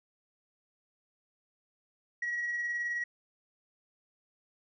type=tone with tremolo; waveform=sine; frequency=1913 Hz; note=A#6; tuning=44 cents sharp; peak=-28 dBFS; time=2.22-3.04 s; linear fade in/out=5 ms; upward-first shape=sine; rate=19 Hz; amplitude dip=35%; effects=tanh soft clip ceiling -28 dBFS